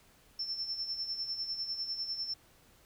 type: tone with tremolo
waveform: sine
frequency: 5360 Hz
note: E8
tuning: 28 cents sharp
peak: -32 dBFS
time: 0.39-2.34 s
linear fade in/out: 5 ms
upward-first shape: sine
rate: 10 Hz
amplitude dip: 60%
effects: pink hiss -63 dBFS RMS until 2.85 s